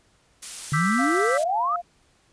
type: noise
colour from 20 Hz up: blue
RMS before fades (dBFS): -32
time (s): 0.42-1.44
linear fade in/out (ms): 10
type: exponential sweep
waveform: sine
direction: up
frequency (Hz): 140.2 to 1308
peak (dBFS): -21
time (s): 0.72-1.76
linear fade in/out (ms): 2
type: chord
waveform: sine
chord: E minor seventh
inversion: third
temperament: equal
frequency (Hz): 1174.7 / 1318.5 / 1568 / 1975.5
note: D6 / E6 / G6 / B6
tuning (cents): 0 / 0 / 0 / 0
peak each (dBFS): -29 / -26 / -30 / -27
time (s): 0.73-1.38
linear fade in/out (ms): 10
type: tone with tremolo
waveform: sine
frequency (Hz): 698.5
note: F5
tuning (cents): 0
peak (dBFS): -27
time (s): 0.98-1.82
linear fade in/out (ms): 20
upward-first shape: sine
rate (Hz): 5.3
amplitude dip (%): 40
effects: pink hiss -62 dBFS RMS until 2.32 s + resampled to 22050 Hz